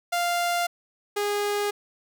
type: tone pair in turn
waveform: sawtooth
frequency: 697 / 411 Hz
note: F5 / G#4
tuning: -4 / -18 cents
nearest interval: major sixth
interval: 914 cents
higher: first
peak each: -19 / -20 dBFS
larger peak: first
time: 0.12-0.67 / 1.16-1.71 s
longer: neither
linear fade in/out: 10 ms
effects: none